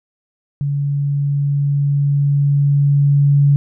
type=tone with level ramp; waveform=sine; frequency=142.2 Hz; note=C#3; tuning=45 cents sharp; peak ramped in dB=-16 to -8 dBFS; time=0.61-3.56 s; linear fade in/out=0 ms; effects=none